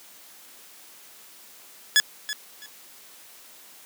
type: tone with echo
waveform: 15% pulse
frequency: 1700 Hz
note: G#6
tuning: 40 cents sharp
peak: -8 dBFS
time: 1.96-2 s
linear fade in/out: 0 ms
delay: 330 ms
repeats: 2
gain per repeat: -13 dB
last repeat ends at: 2.66 s
effects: white hiss -49 dBFS RMS until 3.85 s + high-pass 200 Hz 12 dB/octave